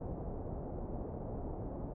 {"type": "low-pass noise", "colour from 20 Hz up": "pink", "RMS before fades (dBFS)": -41, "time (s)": [0, 1.94], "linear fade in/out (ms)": 20, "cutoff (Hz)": 740, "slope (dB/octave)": 24, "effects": []}